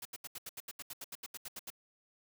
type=noise bursts; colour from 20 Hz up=white; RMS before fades=-44 dBFS; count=16; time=0.02-1.703 s; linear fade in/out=5 ms; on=33 ms; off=77 ms; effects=none